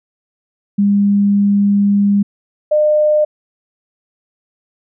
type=tone pair in turn; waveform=sine; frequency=201.9 / 605 Hz; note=G#3 / D#5; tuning=-49 / -49 cents; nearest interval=octave + perfect fifth; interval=1900 cents; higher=second; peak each=-9 dBFS; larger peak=neither; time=0.78-2.23 / 2.71-3.25 s; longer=first; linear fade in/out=10 ms; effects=none